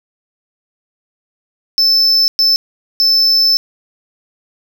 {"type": "tone bursts at uneven times", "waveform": "triangle", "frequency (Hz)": 5274, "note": "E8", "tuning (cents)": 0, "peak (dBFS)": -7, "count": 3, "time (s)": [[1.78, 2.28], [2.39, 2.56], [3, 3.57]], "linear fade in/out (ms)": 0, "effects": []}